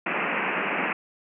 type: band-pass noise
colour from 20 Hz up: white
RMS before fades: -27 dBFS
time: 0.06-0.93 s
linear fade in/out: 5 ms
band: 160 to 2700 Hz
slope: 96 dB/octave
effects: none